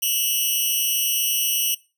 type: tone with amplitude modulation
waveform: 5% pulse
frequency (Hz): 2913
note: F#7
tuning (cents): -28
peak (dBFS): -7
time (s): 0.02-1.75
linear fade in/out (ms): 10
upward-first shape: sine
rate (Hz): 272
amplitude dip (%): 90
effects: noise-tail reverb RT60 0.3 s tail -21 dB re dry